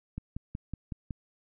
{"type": "click train", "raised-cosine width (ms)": 5, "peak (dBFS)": -23, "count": 6, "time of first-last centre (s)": [0.18, 1.108], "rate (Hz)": 5.39, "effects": []}